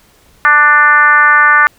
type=tone with frequency modulation; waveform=sine; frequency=1480 Hz; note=F#6; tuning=in tune; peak=-4 dBFS; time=0.45-1.67 s; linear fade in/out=0 ms; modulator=300 Hz; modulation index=1.4; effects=pink hiss -48 dBFS RMS until 1.78 s